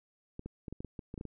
clicks, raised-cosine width 3 ms, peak -28 dBFS, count 11, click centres 0.394 / 0.46 / 0.682 / 0.726 / 0.805 / 0.847 / 0.992 / 1.141 / 1.178 / 1.211 / 1.253 s, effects none

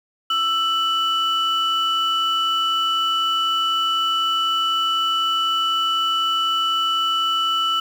sine tone pair together, 1324 / 2972 Hz, E6 / F#7, +7 / +7 cents, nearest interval octave + major second, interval 1400 cents, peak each -19 dBFS, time 0.3-7.8 s, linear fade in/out 5 ms, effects tanh soft clip ceiling -13 dBFS + 7-bit

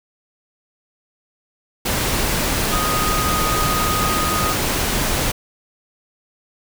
sine tone in noise, 1244.5 Hz, D#6, in tune, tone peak -21 dBFS, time 2.72-4.53 s, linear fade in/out 10 ms, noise pink, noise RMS -20 dBFS, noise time 1.85-5.32 s, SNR -4 dB, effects none

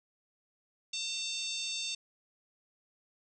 harmonic tone with a mistuned harmonic, 904 Hz, A5, 47 cents sharp, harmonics 3 / 4 / 5 / 6 / 7 / 8 / 9, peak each -41 / -38 / -41 / -45 / -43 / -49 / -47 dBFS, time 0.93-1.95 s, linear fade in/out 5 ms, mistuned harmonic 9, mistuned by -19 cents, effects none

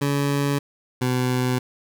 20% pulse tone pair in turn, 141.8 / 126.33 Hz, C#3 / B2, +40 / +40 cents, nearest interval major second, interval 200 cents, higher first, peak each -15 dBFS, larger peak neither, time 0.01-0.59 / 1.01-1.59 s, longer neither, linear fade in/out 10 ms, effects none

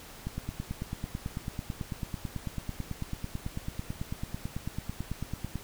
click train, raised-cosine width 5 ms, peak -21 dBFS, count 49, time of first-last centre 0.27-5.556 s, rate 9.08 Hz, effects pink hiss -48 dBFS RMS until 5.63 s

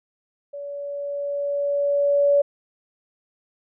sine tone with level ramp, 570 Hz, C#5, 48 cents sharp, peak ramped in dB -31 to -13 dBFS, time 0.53-2.42 s, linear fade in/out 10 ms, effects none

